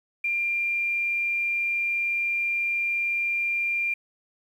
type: tone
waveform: sine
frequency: 2387 Hz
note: D7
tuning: 28 cents sharp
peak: -23 dBFS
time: 0.24-3.94 s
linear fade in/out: 5 ms
effects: 9-bit